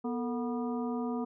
harmonic tone with a mistuned harmonic, 243.3 Hz, B3, 26 cents flat, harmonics 1 / 2 / 3 / 4 / 5, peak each -32 / -38 / -42 / -44 / -46 dBFS, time 0.04-1.25 s, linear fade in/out 10 ms, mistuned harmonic 2, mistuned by -140 cents, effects none

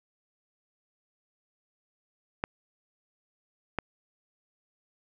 clicks, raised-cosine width 0.5 ms, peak -13 dBFS, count 2, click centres 2.439 / 3.787 s, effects none

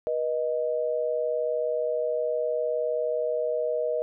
sine tone pair together, 483 / 622.3 Hz, B4 / D#5, -39 / 0 cents, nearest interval major third, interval 439 cents, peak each -27 dBFS, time 0.07-4.02 s, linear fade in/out 0 ms, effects none

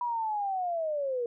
sine linear sweep, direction down, 980 to 466.2 Hz, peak -28 dBFS, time 0.01-1.26 s, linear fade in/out 2 ms, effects none

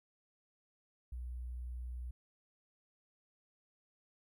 sine tone with sample-and-hold, 61.3 Hz, B1, 12 cents flat, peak -40 dBFS, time 1.12-2.11 s, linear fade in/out 5 ms, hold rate 11025 Hz, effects none

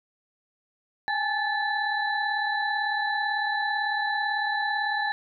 sine tone cluster, 816 / 854 / 1741 / 3986 Hz, G#5 / G#5 / A6 / B7, -31 / +48 / -19 / +15 cents, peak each -30 / -31 / -27 / -36 dBFS, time 1.08-5.12 s, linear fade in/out 0 ms, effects none

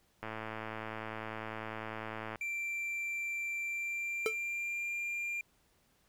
click train, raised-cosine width 0.5 ms, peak -25 dBFS, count 235, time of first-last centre 0.23-2.357 s, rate 110 Hz
triangle tone with pitch glide, 2353 to 2391 Hz, D7 to D7, +3 to +30 cents, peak -33 dBFS, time 2.41-5.41 s, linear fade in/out 2 ms, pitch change +27 cents, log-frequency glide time 3.63-4.92 s
square tone with exponential decay, 440 Hz, A4, in tune, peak -26 dBFS, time 4.26-4.36 s, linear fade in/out 1 ms, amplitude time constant 20 ms
effects pink hiss -71 dBFS RMS until 6.08 s

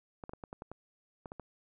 clicks, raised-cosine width 1 ms, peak -29 dBFS, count 10, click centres 0.238 / 0.294 / 0.335 / 0.438 / 0.529 / 0.621 / 0.716 / 1.258 / 1.319 / 1.397 s, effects none

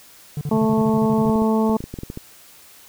triangle tone bursts, 146.83 Hz, D3, in tune, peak -20 dBFS, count 12, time 0.37-1.302 s, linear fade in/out 2 ms, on 41 ms, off 40 ms
harmonic tone, 220 Hz, A3, in tune, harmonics 1 / 2 / 3 / 4 / 5, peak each -17 / -22 / -28 / -26 / -31 dBFS, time 0.51-1.77 s, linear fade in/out 5 ms
clicks, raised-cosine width 3 ms, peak -17 dBFS, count 12, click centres 1.255 / 1.296 / 1.357 / 1.42 / 1.696 / 1.805 / 1.84 / 1.94 / 1.988 / 2.034 / 2.101 / 2.174 s
effects white hiss -47 dBFS RMS until 2.88 s

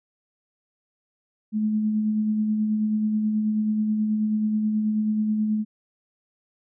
sine tone with tremolo, 214.4 Hz, A3, 45 cents flat, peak -19 dBFS, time 1.52-5.65 s, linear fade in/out 50 ms, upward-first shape sine, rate 9.3 Hz, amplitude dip 30%, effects none

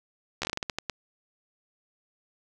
slowing click train, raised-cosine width 0.2 ms, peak -12 dBFS, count 11, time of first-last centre 0.42-0.897 s, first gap 13 ms, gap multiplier 1.27, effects none

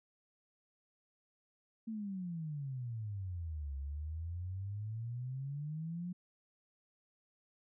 sine exponential two-way sweep, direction down then up, 227.9 to 67.9 to 181.7 Hz, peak -38 dBFS, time 1.87-6.13 s, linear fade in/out 10 ms, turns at 3.76 s, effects none

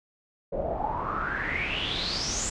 pink noise with low-pass filter sweep, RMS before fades -30 dBFS, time 0.52-2.5 s, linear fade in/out 10 ms, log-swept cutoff 530 to 7600 Hz, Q 9.1, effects resampled to 22050 Hz

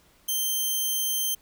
5% pulse tone, 3136 Hz, G7, in tune, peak -16 dBFS, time 0.28-1.35 s, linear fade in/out 10 ms, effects pink hiss -60 dBFS RMS until 1.41 s

